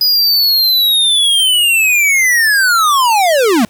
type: linear sweep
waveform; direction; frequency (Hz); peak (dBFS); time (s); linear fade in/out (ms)
square; down; 4978 to 201.9; -9; 0.01-3.65; 2
effects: pink hiss -48 dBFS RMS until 3.69 s